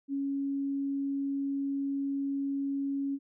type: tone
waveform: sine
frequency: 277.2 Hz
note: C#4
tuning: in tune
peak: -29 dBFS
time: 0.08-3.19 s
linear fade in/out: 50 ms
effects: none